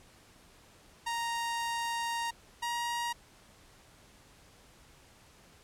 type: tone pair in turn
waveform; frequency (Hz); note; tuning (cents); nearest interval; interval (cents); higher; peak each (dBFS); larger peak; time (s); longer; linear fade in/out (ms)
sawtooth; 932.3 / 945.9; A#5 / A#5; 0 / +25; unison; 25; second; -28; neither; 1.06-2.31 / 2.62-3.13; first; 10
effects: pink hiss -59 dBFS RMS until 5.63 s + low-pass 11000 Hz 12 dB/octave